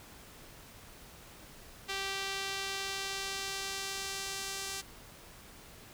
sawtooth tone with band-pass filter sweep, 390.5 Hz, G4, 7 cents flat, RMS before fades -38 dBFS, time 1.88-4.82 s, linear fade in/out 20 ms, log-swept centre 3500 to 6600 Hz, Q 0.89, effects pink hiss -53 dBFS RMS until 5.93 s

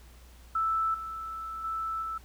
sine tone with level steps, 1318.5 Hz, E6, in tune, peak -25 / -35 / -30 / -32 dBFS, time 0.55-2.18 s, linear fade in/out 5 ms, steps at 0.94 / 1.64 / 2.02 s, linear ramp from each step 5 ms, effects added 60 Hz sine -50 dBFS peak until 2.24 s + pink hiss -58 dBFS RMS until 2.24 s

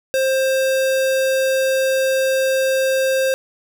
square tone, 529 Hz, C5, 19 cents sharp, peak -16 dBFS, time 0.14-3.34 s, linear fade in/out 0 ms, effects none

